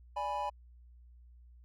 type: chord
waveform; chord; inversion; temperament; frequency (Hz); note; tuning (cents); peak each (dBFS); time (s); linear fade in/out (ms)
triangle; G# diminished; second; equal; 587.3 / 830.6 / 987.8; D5 / G#5 / B5; 0 / 0 / 0; -39 / -34 / -35; 0.16-0.5; 10
effects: added 60 Hz sine -54 dBFS peak until 1.64 s